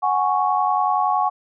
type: chord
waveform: sine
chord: F# suspended second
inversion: none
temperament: equal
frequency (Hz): 740 / 830.6 / 1108.7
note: F#5 / G#5 / C#6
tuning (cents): 0 / 0 / 0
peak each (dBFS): -21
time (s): 0.02-1.3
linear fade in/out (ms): 20
effects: none